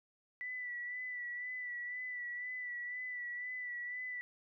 sine tone with vibrato, 1971 Hz, B6, 4 cents flat, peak -39 dBFS, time 0.41-4.21 s, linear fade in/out 0 ms, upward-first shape sine, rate 2 Hz, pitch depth 33 cents each way, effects none

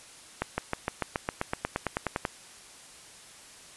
accelerating click train, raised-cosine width 0.5 ms, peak -12 dBFS, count 16, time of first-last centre 0.42-2.252 s, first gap 160 ms, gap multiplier 0.96, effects white hiss -50 dBFS RMS until 3.76 s + resampled to 24000 Hz

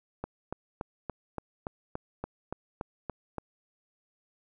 click train, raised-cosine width 1 ms, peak -20 dBFS, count 12, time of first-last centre 0.24-3.383 s, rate 3.5 Hz, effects none

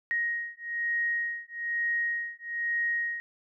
sine beating tone pair, 1877 / 1878.1 Hz, A#6 / A#6, +11 / +12 cents, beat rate 1.1 Hz, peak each -31 dBFS, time 0.11-3.2 s, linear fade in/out 0 ms, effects none

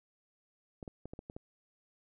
clicks, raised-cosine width 2 ms, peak -30 dBFS, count 7, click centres 0.828 / 0.878 / 1.056 / 1.135 / 1.191 / 1.299 / 1.365 s, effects none

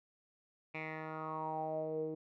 10% pulse tone with low-pass filter sweep, 157.4 Hz, D#3, 20 cents sharp, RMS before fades -40 dBFS, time 0.74-2.15 s, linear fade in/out 10 ms, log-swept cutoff 2400 to 390 Hz, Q 6.1, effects none

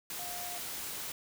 sine tone in noise, 709 Hz, F5, 26 cents sharp, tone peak -44 dBFS, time 0.19-0.58 s, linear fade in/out 2 ms, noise white, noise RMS -40 dBFS, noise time 0.1-1.12 s, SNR -7 dB, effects none

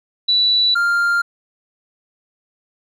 sine / triangle tone pair in turn, 3951 / 1396.9 Hz, B7 / F6, 0 / 0 cents, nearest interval octave + tritone, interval 1800 cents, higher first, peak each -12 dBFS, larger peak neither, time 0.28-0.75 / 0.75-1.22 s, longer neither, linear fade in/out 10 ms, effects none

